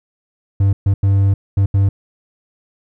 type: tone bursts at uneven times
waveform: triangle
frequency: 98.4 Hz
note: G2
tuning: 7 cents sharp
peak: -8 dBFS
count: 5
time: 0.6-0.73 / 0.86-0.94 / 1.03-1.34 / 1.57-1.66 / 1.74-1.89 s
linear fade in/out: 5 ms
effects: none